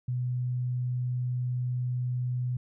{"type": "tone", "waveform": "sine", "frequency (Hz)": 124.6, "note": "B2", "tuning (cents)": 16, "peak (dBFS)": -27, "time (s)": [0.08, 2.57], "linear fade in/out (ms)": 5, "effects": []}